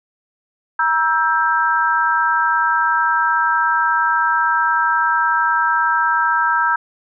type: chord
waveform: sine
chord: E diminished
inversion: second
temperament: just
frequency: 949.3 / 1318.5 / 1582.2 Hz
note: Bb5 / E6 / G6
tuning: +31 / 0 / +16 cents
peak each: -18 dBFS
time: 0.79-6.76 s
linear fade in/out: 5 ms
effects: none